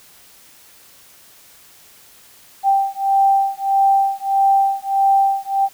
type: beating tone pair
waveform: sine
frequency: 784 / 785.6 Hz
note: G5 / G5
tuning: 0 / +4 cents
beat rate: 1.6 Hz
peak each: -16 dBFS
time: 2.63-5.69 s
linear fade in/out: 50 ms
effects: white hiss -47 dBFS RMS until 5.73 s